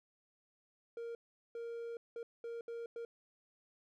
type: tone bursts at uneven times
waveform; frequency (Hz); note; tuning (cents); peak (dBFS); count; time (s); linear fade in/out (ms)
triangle; 466.2; A#4; 0; -39; 6; 0.97-1.15 / 1.55-1.97 / 2.16-2.23 / 2.44-2.61 / 2.68-2.86 / 2.96-3.05; 2
effects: none